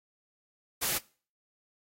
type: noise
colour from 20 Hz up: white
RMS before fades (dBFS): -30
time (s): 0.81-0.99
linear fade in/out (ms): 20
effects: noise-tail reverb RT60 0.4 s tail -22 dB re dry + AAC 48 kbps